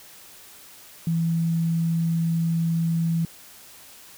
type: tone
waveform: sine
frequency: 165.6 Hz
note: E3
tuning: 8 cents sharp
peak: -20 dBFS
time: 1.07-3.25 s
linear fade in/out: 2 ms
effects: white hiss -47 dBFS RMS until 4.17 s

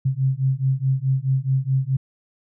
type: beating tone pair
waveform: sine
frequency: 130.81 / 135.51 Hz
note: C3 / C#3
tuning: 0 / -39 cents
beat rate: 4.7 Hz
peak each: -21 dBFS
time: 0.05-1.97 s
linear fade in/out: 10 ms
effects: none

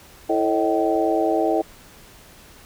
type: harmonic tone with a mistuned harmonic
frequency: 110 Hz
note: A2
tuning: in tune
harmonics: 3 / 4 / 5 / 6 / 7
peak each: -22 / -24 / -28 / -23 / -24 dBFS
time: 0.29-1.62 s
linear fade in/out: 10 ms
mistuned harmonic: 6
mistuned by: -77 cents
effects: pink hiss -47 dBFS RMS until 2.65 s

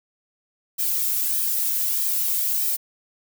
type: noise with flanger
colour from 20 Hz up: violet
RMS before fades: -23 dBFS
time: 0.78-2.77 s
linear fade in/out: 20 ms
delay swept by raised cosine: 1.4 to 2.08 ms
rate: 1.6 Hz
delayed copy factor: -0.6
effects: none

